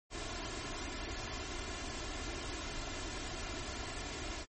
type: noise with comb filter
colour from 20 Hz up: pink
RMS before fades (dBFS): -41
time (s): 0.1-4.46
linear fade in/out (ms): 50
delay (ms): 2.9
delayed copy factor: +0.6
effects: MP3 32 kbps